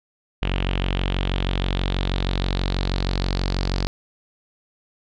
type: tone with low-pass filter sweep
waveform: sawtooth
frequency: 46.24 Hz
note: F#1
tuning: in tune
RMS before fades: -23 dBFS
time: 0.42-3.87 s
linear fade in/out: 0 ms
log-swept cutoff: 2900 to 4700 Hz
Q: 4.5
effects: none